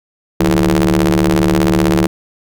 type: ring-modulated tone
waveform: sawtooth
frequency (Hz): 75.2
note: D2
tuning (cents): +42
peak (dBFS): -3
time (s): 0.4-2.07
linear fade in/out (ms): 5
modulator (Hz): 255
effects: none